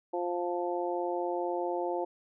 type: harmonic tone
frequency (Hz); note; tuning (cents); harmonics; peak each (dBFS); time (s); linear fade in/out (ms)
175.6; F3; +10; 2 / 3 / 4 / 5; -33 / -35 / -36 / -37; 0.13-2.05; 10
effects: none